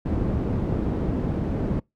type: low-pass noise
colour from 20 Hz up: white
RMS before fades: -25 dBFS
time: 0.05-1.8 s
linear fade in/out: 10 ms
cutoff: 260 Hz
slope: 12 dB/octave
effects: noise-tail reverb RT60 0.2 s tail -26 dB re dry

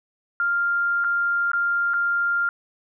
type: tone with dropouts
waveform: sine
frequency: 1396.9 Hz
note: F6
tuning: in tune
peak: -19 dBFS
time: 0.4-2.49 s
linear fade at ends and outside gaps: 1 ms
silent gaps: 1.041-1.045 / 1.517-1.533 / 1.936-1.94 s
effects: none

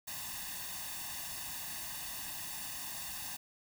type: noise with comb filter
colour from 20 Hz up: white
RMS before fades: -42 dBFS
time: 0.07-3.37 s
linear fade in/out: 10 ms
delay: 1.1 ms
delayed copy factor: +0.85
effects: none

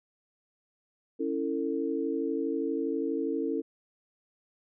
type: chord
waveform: sine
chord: A major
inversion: first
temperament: equal with one note detuned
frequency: 277.2 / 329.6 / 449.2 Hz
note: C#4 / E4 / A4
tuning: 0 / 0 / +36 cents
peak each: -32 dBFS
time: 1.19-3.62 s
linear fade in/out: 20 ms
effects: none

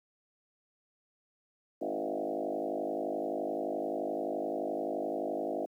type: tone with frequency modulation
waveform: sine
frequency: 483.8 Hz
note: B4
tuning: 36 cents flat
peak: -31 dBFS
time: 1.81-5.66 s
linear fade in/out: 10 ms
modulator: 51.6 Hz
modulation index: 4.4
effects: high-pass 200 Hz 12 dB/octave + 11-bit

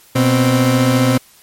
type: tone pair together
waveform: 30% pulse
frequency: 123.3 / 261.3 Hz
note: B2 / C4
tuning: -2 / -2 cents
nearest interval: octave + minor second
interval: 1300 cents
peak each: -11 dBFS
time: 0.15-1.18 s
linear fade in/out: 10 ms
effects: white hiss -47 dBFS RMS until 1.42 s + MP3 64 kbps

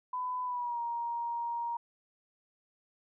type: tone with pitch glide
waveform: sine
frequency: 1002 to 940.3 Hz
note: B5 to A#5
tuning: +25 to +15 cents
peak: -32 dBFS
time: 0.13-1.77 s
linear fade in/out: 5 ms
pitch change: -110 cents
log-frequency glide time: 0.44-0.8 s
effects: none

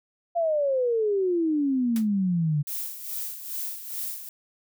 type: exponential sweep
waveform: sine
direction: down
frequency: 695 to 142.9 Hz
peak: -21 dBFS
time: 0.35-2.63 s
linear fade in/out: 20 ms
type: noise with exponential decay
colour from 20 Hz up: white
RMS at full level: -33 dBFS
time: 1.96-2.08 s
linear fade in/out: 1 ms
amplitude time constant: 24 ms
type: noise with tremolo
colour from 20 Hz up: violet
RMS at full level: -31 dBFS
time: 2.67-4.29 s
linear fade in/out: 2 ms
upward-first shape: sine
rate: 2.4 Hz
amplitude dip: 65%
effects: none

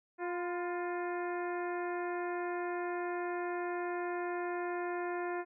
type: harmonic tone with a mistuned harmonic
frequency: 352.7 Hz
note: F4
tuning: 17 cents sharp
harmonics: 1 / 2 / 3 / 4 / 5 / 6 / 7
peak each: -36 / -40 / -44 / -46 / -46 / -52 / -54 dBFS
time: 0.18-5.45 s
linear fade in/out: 50 ms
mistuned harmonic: 3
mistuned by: -41 cents
effects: none

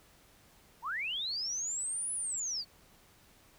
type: linear two-way sweep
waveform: sine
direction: up then down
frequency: 830.6 to 10120 to 4360 Hz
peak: -33 dBFS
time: 0.82-2.65 s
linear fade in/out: 50 ms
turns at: 2.13 s
effects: pink hiss -62 dBFS RMS until 3.58 s

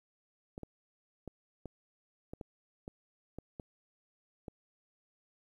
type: clicks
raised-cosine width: 2 ms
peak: -29 dBFS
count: 10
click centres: 0.579 / 0.633 / 1.277 / 1.657 / 2.335 / 2.412 / 2.879 / 3.386 / 3.598 / 4.482 s
effects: 11-bit

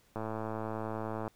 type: click train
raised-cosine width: 1 ms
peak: -23 dBFS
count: 124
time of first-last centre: 0.16-1.278 s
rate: 110 Hz
effects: pink hiss -67 dBFS RMS until 1.35 s

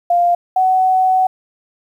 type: tone pair in turn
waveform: sine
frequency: 698.5 / 748.9 Hz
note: F5 / F#5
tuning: 0 / +21 cents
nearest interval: minor second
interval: 121 cents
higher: second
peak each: -10 dBFS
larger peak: neither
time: 0.1-0.35 / 0.56-1.27 s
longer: second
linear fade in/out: 5 ms
effects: 8-bit

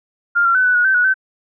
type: tone with pitch steps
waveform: sine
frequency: 1402 / 1370 / 1510 / 1491 / 1453 / 1546 / 1463 / 1536 Hz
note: F6 / F6 / F#6 / F#6 / F#6 / G6 / F#6 / G6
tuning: +6 / -34 / +35 / +13 / -32 / -24 / -20 / -36 cents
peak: -11 dBFS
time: 0.35-1.142 s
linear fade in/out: 20 ms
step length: 99 ms
effects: none

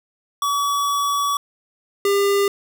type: tone pair in turn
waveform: square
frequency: 1138 / 400.4 Hz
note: C#6 / G4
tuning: +45 / +37 cents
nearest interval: octave + tritone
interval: 1808 cents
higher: first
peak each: -19 / -16 dBFS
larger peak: second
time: 0.42-1.37 / 2.05-2.48 s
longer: first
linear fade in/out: 2 ms
effects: none

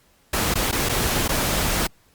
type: noise with dropouts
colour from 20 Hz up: pink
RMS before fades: -22 dBFS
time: 0.33-1.87 s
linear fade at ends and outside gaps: 5 ms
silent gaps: 0.541-0.554 / 0.714-0.725 / 0.889-0.893 / 1.28-1.29 s
effects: pink hiss -59 dBFS RMS until 2.14 s + Opus 48 kbps

